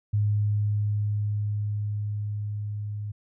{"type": "tone with level ramp", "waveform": "sine", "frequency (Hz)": 104.2, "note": "G#2", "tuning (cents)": 6, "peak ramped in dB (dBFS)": [-20, -30], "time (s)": [0.13, 3.12], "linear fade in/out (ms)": 10, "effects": []}